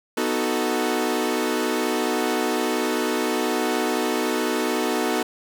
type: chord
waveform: sawtooth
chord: B dominant seventh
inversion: none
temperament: equal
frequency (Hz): 246.9 / 311.1 / 370 / 440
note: B3 / D#4 / F#4 / A4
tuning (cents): 0 / 0 / 0 / 0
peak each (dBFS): -23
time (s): 0.17-5.23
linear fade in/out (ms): 5
effects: none